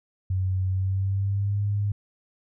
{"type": "tone with pitch glide", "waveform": "sine", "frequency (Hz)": [93.7, 102.18], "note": ["F#2", "G#2"], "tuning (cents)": [22, -28], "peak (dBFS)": -22, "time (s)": [0.3, 1.92], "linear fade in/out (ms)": 5, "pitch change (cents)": 150, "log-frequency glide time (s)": [0.69, 1.63], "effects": []}